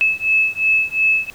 sine beating tone pair, 2600 / 2602.8 Hz, E7 / E7, -24 / -23 cents, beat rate 2.8 Hz, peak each -17 dBFS, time 0.01-1.3 s, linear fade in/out 0 ms, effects pink hiss -44 dBFS RMS until 1.34 s

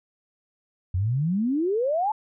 sine exponential sweep, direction up, 85.7 to 890 Hz, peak -21 dBFS, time 0.94-2.12 s, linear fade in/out 5 ms, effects none

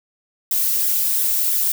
violet noise with flanger, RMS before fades -19 dBFS, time 0.51-1.72 s, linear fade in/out 2 ms, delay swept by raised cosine 0.54 to 2.74 ms, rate 2.9 Hz, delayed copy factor +0.6, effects none

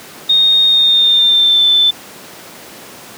sine tone with pitch glide, 3700 to 3529 Hz, A#7 to A7, -14 to +4 cents, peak -7 dBFS, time 0.29-1.91 s, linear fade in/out 10 ms, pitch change -82 cents, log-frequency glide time 0.68-1.66 s, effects pink hiss -34 dBFS RMS until 3.17 s + high-pass 200 Hz 12 dB/octave

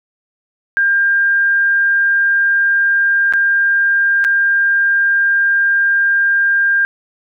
sine tone with dropouts, 1600 Hz, G6, 35 cents sharp, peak -10 dBFS, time 0.77-6.85 s, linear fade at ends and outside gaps 0 ms, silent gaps 3.325-3.336 / 4.242-4.248 s, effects none

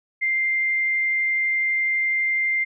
sine tone, 2096 Hz, C7, 2 cents sharp, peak -19 dBFS, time 0.21-2.65 s, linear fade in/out 20 ms, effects none

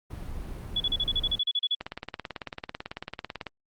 brown noise, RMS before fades -36 dBFS, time 0.1-1.39 s, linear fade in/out 10 ms
sine tone bursts, 3400 Hz, G#7, 40 cents sharp, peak -23 dBFS, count 13, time 0.76-1.75 s, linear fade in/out 5 ms, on 42 ms, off 37 ms
click train, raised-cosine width 0.3 ms, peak -18 dBFS, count 31, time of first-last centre 1.81-3.467 s, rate 18.1 Hz
effects Opus 32 kbps

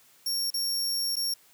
sawtooth tone with dropouts, 5520 Hz, F8, 21 cents flat, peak -24 dBFS, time 0.26-1.34 s, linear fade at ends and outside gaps 5 ms, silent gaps 0.504-0.54 / 1.157-1.166 s, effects white hiss -59 dBFS RMS until 1.53 s + high-pass 80 Hz 12 dB/octave

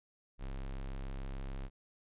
square tone, 33.43 Hz, C1, 38 cents sharp, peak -39 dBFS, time 0.38-1.7 s, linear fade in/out 50 ms, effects resampled to 8000 Hz

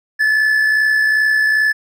triangle tone with amplitude modulation, 1733 Hz, A6, 27 cents flat, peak -8 dBFS, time 0.19-1.73 s, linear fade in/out 20 ms, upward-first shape sine, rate 62.5 Hz, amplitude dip 40%, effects none

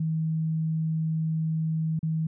sine tone with dropouts, 159.6 Hz, D#3, 44 cents sharp, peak -24 dBFS, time 0-2.27 s, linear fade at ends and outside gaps 5 ms, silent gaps 1.992-2.029 s, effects none

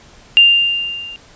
sine tone with level ramp, 2794 Hz, F7, in tune, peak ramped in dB -3 to -29 dBFS, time 0.37-1.16 s, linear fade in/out 0 ms, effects pink hiss -44 dBFS RMS until 1.35 s + resampled to 16000 Hz

